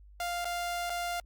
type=tone with dropouts; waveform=sawtooth; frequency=698.5 Hz; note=F5; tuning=in tune; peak=-28 dBFS; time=0.2-1.2 s; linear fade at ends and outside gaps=2 ms; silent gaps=0.446-0.453 / 0.897-0.901 s; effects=added 50 Hz sine -51 dBFS peak until 1.25 s + Opus 48 kbps